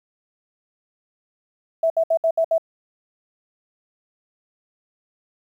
sine tone bursts, 655 Hz, E5, 11 cents flat, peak -15 dBFS, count 6, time 1.83-2.581 s, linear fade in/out 5 ms, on 71 ms, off 65 ms, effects 9-bit

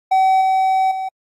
triangle tone with level steps, 761 Hz, F#5, 48 cents sharp, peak -9 / -11 / -19 dBFS, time 0.11-1.09 s, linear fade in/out 10 ms, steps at 0.41 / 0.91 s, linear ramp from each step 5 ms, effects AAC 64 kbps

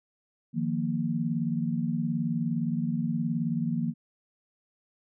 sine chord, Eb suspended second, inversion none, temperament equal, 155.56 / 174.61 / 233.1 Hz, Eb3 / F3 / Bb3, 0 / 0 / 0 cents, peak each -31 / -31 / -29 dBFS, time 0.53-3.94 s, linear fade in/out 50 ms, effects none

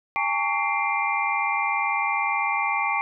sine tone cluster, 811 / 891 / 1129 / 2096 / 2374 Hz, G#5 / A5 / C#6 / C7 / D7, -41 / +22 / +31 / +2 / +18 cents, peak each -28 dBFS, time 0.16-3.01 s, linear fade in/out 0 ms, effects none

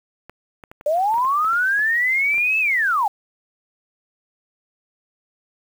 clicks, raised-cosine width 0.5 ms, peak -24 dBFS, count 12, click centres 0.296 / 0.638 / 0.715 / 0.811 / 1.141 / 1.182 / 1.249 / 1.447 / 1.533 / 1.793 / 2.343 / 2.381 s
sine linear two-way sweep, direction up then down, 573 to 2637 to 766 Hz, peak -16 dBFS, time 0.86-3.08 s, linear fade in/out 5 ms, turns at 2.59 s
effects 7-bit

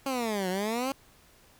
15% pulse exponential two-way sweep, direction down then up, 277.2 to 179.8 to 277.2 Hz, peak -22 dBFS, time 0.06-0.92 s, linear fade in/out 2 ms, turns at 0.49 s, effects pink hiss -59 dBFS RMS until 1.59 s

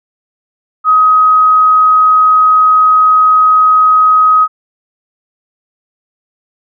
sine tone, 1262 Hz, D#6, 24 cents sharp, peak -4 dBFS, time 0.84-4.48 s, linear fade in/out 50 ms, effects none

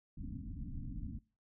pink low-pass noise, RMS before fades -43 dBFS, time 0.17-1.19 s, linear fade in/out 5 ms, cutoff 290 Hz, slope 96 dB/octave, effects noise-tail reverb RT60 0.4 s tail -25 dB re dry

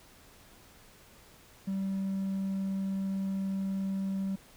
triangle tone, 193.5 Hz, G3, 22 cents flat, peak -27 dBFS, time 1.67-4.36 s, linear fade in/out 10 ms, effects tanh soft clip ceiling -24 dBFS + pink hiss -57 dBFS RMS until 4.56 s

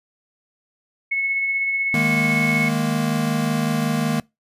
sine tone with tremolo, 2195 Hz, C#7, 18 cents flat, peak -18 dBFS, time 1.11-2.69 s, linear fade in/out 10 ms, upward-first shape sine, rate 16 Hz, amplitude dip 30%
square chord, D# suspended fourth, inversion none, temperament equal with one note detuned, 155.11 / 207.7 / 233.1 Hz, D#3 / G#3 / A#3, -5 / 0 / 0 cents, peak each -24 / -26 / -23 dBFS, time 1.94-4.2 s, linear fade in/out 2 ms
effects noise-tail reverb RT60 0.2 s tail -23 dB re dry + resampled to 32000 Hz

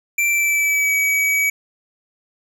square tone with pitch glide, 2349 to 2274 Hz, D7 to C#7, 0 to +44 cents, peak -16 dBFS, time 0.18-1.5 s, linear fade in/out 5 ms, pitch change -56 cents, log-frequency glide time 0.28-0.93 s, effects none

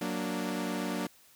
sawtooth chord, Gb augmented, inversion none, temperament equal, 185 / 233.1 / 293.7 Hz, Gb3 / Bb3 / D4, 0 / 0 / 0 cents, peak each -32 dBFS, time 0.01-1.07 s, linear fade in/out 5 ms, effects white hiss -60 dBFS RMS until 1.35 s

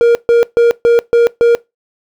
triangle tone bursts, 470 Hz, A#4, 14 cents sharp, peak -3 dBFS, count 6, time 0.01-1.55 s, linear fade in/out 0 ms, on 140 ms, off 140 ms, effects noise-tail reverb RT60 0.2 s tail -22 dB re dry

